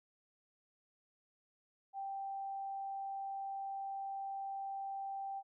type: tone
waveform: sine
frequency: 784 Hz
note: G5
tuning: in tune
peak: -39 dBFS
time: 1.93-5.43 s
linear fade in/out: 50 ms
effects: none